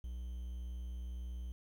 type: tone with quantisation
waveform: triangle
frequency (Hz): 60.8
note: B1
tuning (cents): -26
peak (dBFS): -38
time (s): 0.04-1.52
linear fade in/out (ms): 0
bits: 11
effects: none